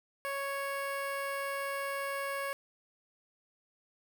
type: tone with notch filter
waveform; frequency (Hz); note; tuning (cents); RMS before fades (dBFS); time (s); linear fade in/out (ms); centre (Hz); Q
15% pulse; 554.4; C#5; 0; -36; 0.25-2.53; 0; 6000; 1.6
effects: none